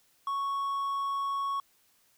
triangle tone, 1108.7 Hz, C#6, in tune, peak -27 dBFS, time 0.27-1.6 s, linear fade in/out 2 ms, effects white hiss -67 dBFS RMS until 2.17 s

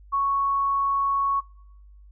sine tone, 1108.7 Hz, C#6, in tune, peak -20 dBFS, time 0.12-1.41 s, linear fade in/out 20 ms, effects noise-tail reverb RT60 0.9 s tail -25 dB re dry + added 50 Hz sine -46 dBFS peak until 2.11 s

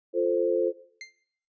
sine chord, F major, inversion none, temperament equal, 349.2 / 440 / 523.3 Hz, F4 / A4 / C5, 0 / 0 / 0 cents, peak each -26 dBFS, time 0.13-0.73 s, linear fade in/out 50 ms
sawtooth tone with exponential decay, 2093 Hz, C7, in tune, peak -32 dBFS, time 1.01-1.19 s, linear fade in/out 1 ms, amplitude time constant 37 ms
effects noise-tail reverb RT60 0.6 s tail -17 dB re dry + resampled to 16000 Hz

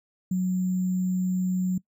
sine tone with sample-and-hold, 183.7 Hz, F#3, 12 cents flat, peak -22 dBFS, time 0.31-1.78 s, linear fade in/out 5 ms, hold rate 7350 Hz, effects noise-tail reverb RT60 0.1 s tail -21 dB re dry

